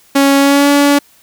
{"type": "tone with pitch glide", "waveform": "sawtooth", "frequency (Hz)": [277.2, 285.5], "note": ["C#4", "D4"], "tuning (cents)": [0, -49], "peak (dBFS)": -3, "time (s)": [0.15, 0.99], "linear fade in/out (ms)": 10, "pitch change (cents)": 51, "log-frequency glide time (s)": [0.38, 0.69], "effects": ["white hiss -48 dBFS RMS until 1.22 s"]}